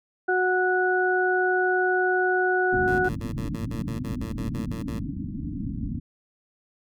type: harmonic tone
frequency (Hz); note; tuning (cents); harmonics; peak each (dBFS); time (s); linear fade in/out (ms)
367.9; F#4; -10; 1 / 2 / 4; -23 / -26 / -24; 0.28-3.09; 10
type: low-pass noise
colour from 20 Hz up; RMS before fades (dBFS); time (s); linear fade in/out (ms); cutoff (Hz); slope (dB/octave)
white; -31; 2.72-6; 10; 300; 96
type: tone bursts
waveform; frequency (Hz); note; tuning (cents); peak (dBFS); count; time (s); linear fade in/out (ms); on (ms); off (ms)
15% pulse; 112.9; A2; +45; -28; 13; 2.87-4.994; 10; 120; 47
effects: none